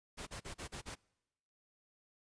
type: noise bursts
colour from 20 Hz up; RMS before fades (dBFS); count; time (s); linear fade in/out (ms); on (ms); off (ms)
pink; -45; 6; 0.17-0.955; 20; 100; 37
effects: noise-tail reverb RT60 1.0 s tail -26 dB re dry + resampled to 22050 Hz